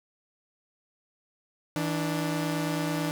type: tone pair together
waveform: sawtooth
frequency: 161.8 / 294.5 Hz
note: E3 / D4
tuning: -32 / +5 cents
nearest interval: minor seventh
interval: 1037 cents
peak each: -26 dBFS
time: 1.76-3.11 s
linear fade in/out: 0 ms
effects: 8-bit